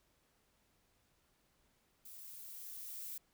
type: noise with level ramp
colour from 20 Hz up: violet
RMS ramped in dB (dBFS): -53 to -45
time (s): 2.05-3.18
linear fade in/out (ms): 5
effects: pink hiss -75 dBFS RMS until 3.33 s